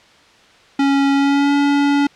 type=tone with pitch glide; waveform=square; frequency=277.2 to 284.5 Hz; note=C#4 to C#4; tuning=0 to +45 cents; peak=-13 dBFS; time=0.79-2.07 s; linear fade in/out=5 ms; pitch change=+45 cents; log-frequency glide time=1.13-1.53 s; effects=white hiss -48 dBFS RMS until 2.15 s + low-pass 4000 Hz 12 dB/octave